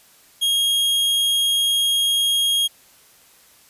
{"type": "tone", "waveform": "45% pulse", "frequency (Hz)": 3266, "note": "G#7", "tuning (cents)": -30, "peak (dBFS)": -16, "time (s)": [0.41, 2.68], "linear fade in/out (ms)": 20, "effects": ["white hiss -52 dBFS RMS until 3.69 s", "resampled to 32000 Hz"]}